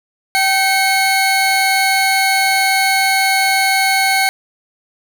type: tone pair together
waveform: 30% pulse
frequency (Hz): 772.9 / 2186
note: G5 / C#7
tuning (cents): -25 / -25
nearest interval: octave + tritone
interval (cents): 1800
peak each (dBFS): -12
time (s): 0.35-4.29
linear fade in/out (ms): 0
effects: none